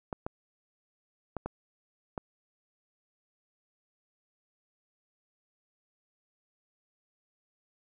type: clicks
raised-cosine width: 1 ms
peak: -20 dBFS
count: 5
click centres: 0.128 / 0.265 / 1.367 / 1.46 / 2.178 s
effects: none